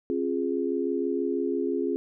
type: chord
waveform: sine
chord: F minor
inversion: second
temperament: equal with one note detuned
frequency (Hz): 268.5 / 349.2 / 415.3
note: C4 / F4 / Ab4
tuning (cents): +45 / 0 / 0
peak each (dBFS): -29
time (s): 0.1-1.96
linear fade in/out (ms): 0
effects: none